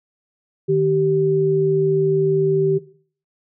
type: tone pair together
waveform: sine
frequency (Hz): 153.9 / 387.8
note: D#3 / G4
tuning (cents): -19 / -19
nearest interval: octave + major third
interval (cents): 1600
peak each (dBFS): -20 / -15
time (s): 0.68-2.79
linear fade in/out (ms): 20
effects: noise-tail reverb RT60 0.5 s tail -17 dB re dry